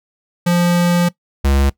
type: tone pair in turn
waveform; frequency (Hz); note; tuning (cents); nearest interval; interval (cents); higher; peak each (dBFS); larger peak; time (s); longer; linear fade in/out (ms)
square; 174.61 / 68.99; F3 / C#2; 0 / -8; octave + major third; 1608; first; -12; neither; 0.46-1.09 / 1.44-1.7; first; 10
effects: noise-tail reverb RT60 0.1 s tail -20 dB re dry